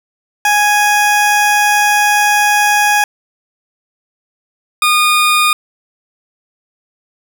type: tone pair in turn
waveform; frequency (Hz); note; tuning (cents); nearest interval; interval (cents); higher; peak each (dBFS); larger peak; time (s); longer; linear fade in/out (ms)
20% pulse; 830.6 / 1224; G#5 / D#6; 0 / -29; perfect fifth; 671; second; -4; neither; 0.45-3.04 / 4.82-5.53; first; 2
effects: none